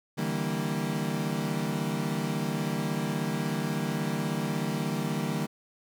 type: chord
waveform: 35% pulse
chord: E half-diminished seventh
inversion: third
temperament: equal with one note detuned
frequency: 146.83 / 163.2 / 196 / 233.1 Hz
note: D3 / E3 / G3 / Bb3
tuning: 0 / -17 / 0 / 0 cents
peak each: -32 dBFS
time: 0.17-5.47 s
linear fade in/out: 20 ms
effects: none